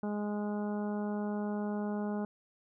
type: harmonic tone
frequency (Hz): 207.7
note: G#3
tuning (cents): 0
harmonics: 1 / 2 / 3 / 4 / 5 / 6 / 7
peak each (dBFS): -33 / -40 / -43 / -44 / -51 / -53 / -52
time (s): 0.03-2.25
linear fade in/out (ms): 2
effects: none